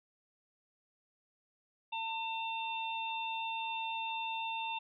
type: harmonic tone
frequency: 901 Hz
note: A5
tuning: 41 cents sharp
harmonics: 1 / 3 / 4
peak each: -37 / -40 / -44 dBFS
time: 1.92-4.79 s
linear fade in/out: 10 ms
effects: none